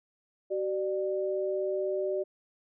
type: tone pair together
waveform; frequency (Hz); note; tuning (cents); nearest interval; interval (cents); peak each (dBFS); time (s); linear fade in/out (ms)
sine; 380 / 596; F#4 / D5; +46 / +25; minor sixth; 779; -30 / -31; 0.5-2.24; 20
effects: none